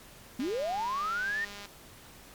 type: linear sweep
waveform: sine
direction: up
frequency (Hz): 228 to 1864.7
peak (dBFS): -29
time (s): 0.39-1.45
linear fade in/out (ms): 5
type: click train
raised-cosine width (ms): 0.2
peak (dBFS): -27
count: 256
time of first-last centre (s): 0.4-1.656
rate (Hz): 203
effects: pink hiss -52 dBFS RMS until 2.34 s + MP3 96 kbps